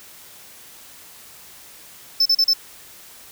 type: tone bursts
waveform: triangle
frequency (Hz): 5274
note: E8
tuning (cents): 0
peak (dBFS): -12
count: 4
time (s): 2.2-2.535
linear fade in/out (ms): 5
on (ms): 56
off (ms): 37
effects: white hiss -44 dBFS RMS until 3.31 s